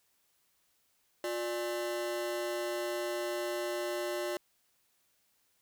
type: ring-modulated tone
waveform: 40% pulse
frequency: 474.3 Hz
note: A#4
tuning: 30 cents sharp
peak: -29 dBFS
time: 1.24-4.37 s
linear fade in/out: 2 ms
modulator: 119 Hz
effects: white hiss -73 dBFS RMS until 5.61 s